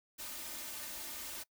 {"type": "noise with comb filter", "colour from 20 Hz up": "white", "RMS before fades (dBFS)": -44, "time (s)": [0.18, 1.44], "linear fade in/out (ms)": 20, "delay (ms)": 3.3, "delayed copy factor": 0.75, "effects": ["noise-tail reverb RT60 0.1 s tail -22 dB re dry"]}